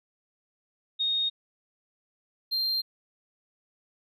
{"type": "tone pair in turn", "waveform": ["sine", "triangle"], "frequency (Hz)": [3715, 4178], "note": ["A#7", "C8"], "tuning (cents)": [-7, -3], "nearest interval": "major second", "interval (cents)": 204, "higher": "second", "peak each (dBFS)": -24, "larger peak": "neither", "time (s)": [[0.99, 1.3], [2.51, 2.82]], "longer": "neither", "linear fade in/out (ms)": 20, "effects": []}